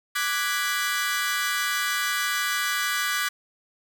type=chord; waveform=sawtooth; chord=G# half-diminished seventh; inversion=second; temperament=equal; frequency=1174.7 / 1480 / 1661.2 / 1975.5 Hz; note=D6 / F#6 / G#6 / B6; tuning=0 / 0 / 0 / 0 cents; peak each=-26 dBFS; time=0.15-3.29 s; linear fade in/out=10 ms; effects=none